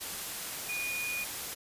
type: tone in noise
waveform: sine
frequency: 2454 Hz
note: D#7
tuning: 25 cents flat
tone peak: -33 dBFS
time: 0.68-1.25 s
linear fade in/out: 20 ms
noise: white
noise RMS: -38 dBFS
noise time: 0-1.55 s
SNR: +2 dB
effects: resampled to 32000 Hz